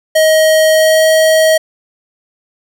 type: tone with pitch glide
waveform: square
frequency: 630 to 635.1 Hz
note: D#5 to D#5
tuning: +21 to +35 cents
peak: -7 dBFS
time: 0.15-1.58 s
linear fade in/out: 10 ms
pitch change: +14 cents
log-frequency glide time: 0.72-1.07 s
effects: none